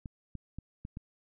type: clicks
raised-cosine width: 5 ms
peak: -28 dBFS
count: 5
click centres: 0.058 / 0.353 / 0.586 / 0.851 / 0.971 s
effects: none